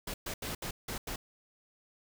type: noise bursts at uneven times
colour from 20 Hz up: pink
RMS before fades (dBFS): -38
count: 6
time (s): 0.07-0.14 / 0.26-0.34 / 0.42-0.55 / 0.62-0.71 / 0.88-0.98 / 1.07-1.16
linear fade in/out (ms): 5
effects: none